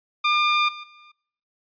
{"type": "tone with level steps", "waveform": "20% pulse", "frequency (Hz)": 1202, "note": "D6", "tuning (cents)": 40, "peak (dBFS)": [-13, -30, -43], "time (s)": [0.24, 1.12], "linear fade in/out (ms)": 10, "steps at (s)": [0.68, 0.83], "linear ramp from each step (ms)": 10, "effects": ["noise-tail reverb RT60 0.7 s tail -22 dB re dry", "resampled to 11025 Hz"]}